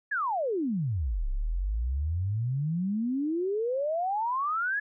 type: exponential two-way sweep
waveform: sine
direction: down then up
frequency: 1758 to 31.85 to 1720 Hz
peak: -26 dBFS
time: 0.11-4.8 s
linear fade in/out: 10 ms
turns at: 1.28 s
effects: none